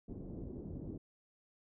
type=low-pass noise; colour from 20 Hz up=white; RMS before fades=-45 dBFS; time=0.08-0.98 s; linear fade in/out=10 ms; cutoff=350 Hz; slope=24 dB/octave; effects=none